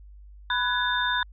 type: tone cluster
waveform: sine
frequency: 992 / 1484 / 1683 / 3615 Hz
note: B5 / F#6 / G#6 / A7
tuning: +7 / +5 / +23 / +46 cents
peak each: -27 / -28 / -29 / -29 dBFS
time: 0.5-1.23 s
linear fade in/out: 2 ms
effects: added 50 Hz sine -44 dBFS peak until 1.32 s